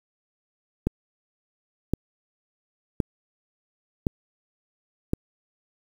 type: click train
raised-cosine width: 3 ms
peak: -9 dBFS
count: 5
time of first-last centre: 0.87-5.134 s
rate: 0.938 Hz
effects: 7-bit